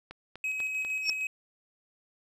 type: click train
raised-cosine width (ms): 0.3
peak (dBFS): -26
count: 5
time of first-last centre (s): 0.11-1.095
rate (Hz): 4.06
type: tone with tremolo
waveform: triangle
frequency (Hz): 2545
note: D#7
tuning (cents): +39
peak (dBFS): -27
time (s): 0.44-1.27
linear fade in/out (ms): 2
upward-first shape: square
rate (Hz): 6.5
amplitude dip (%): 30
type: tone with exponential growth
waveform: sine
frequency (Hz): 5460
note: F8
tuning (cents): -40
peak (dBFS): -21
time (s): 1.02-1.1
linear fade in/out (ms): 2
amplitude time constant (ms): 17
effects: resampled to 32000 Hz